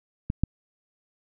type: clicks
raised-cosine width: 5 ms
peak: -14 / -9 dBFS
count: 2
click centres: 0.301 / 0.436 s
effects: none